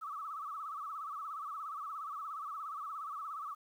sine tone with vibrato, 1218 Hz, D#6, 37 cents flat, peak -39 dBFS, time 0.01-3.55 s, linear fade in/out 20 ms, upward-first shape sine, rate 17 Hz, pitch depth 140 cents each way, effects 11-bit

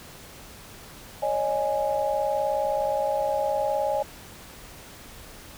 sine chord, C# suspended second, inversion none, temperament equal with one note detuned, 554.4 / 613.7 / 830.6 Hz, C#5 / D#5 / G#5, 0 / -24 / 0 cents, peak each -27 dBFS, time 1.22-4.03 s, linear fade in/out 10 ms, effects pink hiss -45 dBFS RMS until 5.57 s

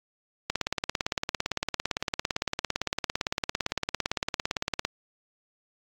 click train, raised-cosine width 0.2 ms, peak -9 dBFS, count 78, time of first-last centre 0.5-4.85 s, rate 17.7 Hz, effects AAC 64 kbps

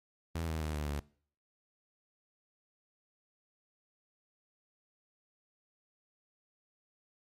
sawtooth tone with pitch steps, 82.41 / 79.74 / 77.16 / 74.66 / 72.24 Hz, E2 / D#2 / D#2 / D2 / D2, 0 / +43 / -14 / +29 / -28 cents, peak -30 dBFS, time 0.35-1 s, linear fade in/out 5 ms, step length 130 ms, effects noise-tail reverb RT60 0.5 s tail -22 dB re dry + MP3 64 kbps

